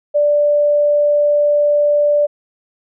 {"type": "tone", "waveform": "sine", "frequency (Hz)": 587, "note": "D5", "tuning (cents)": -1, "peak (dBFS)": -10, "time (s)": [0.14, 2.27], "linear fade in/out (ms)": 20, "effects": []}